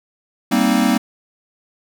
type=chord; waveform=square; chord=C minor seventh; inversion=second; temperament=equal with one note detuned; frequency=196 / 233.1 / 261.6 / 310.1 Hz; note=G3 / Bb3 / C4 / Eb4; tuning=0 / 0 / 0 / -6 cents; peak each=-21 / -18 / -19 / -22 dBFS; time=0.51-0.98 s; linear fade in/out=10 ms; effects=none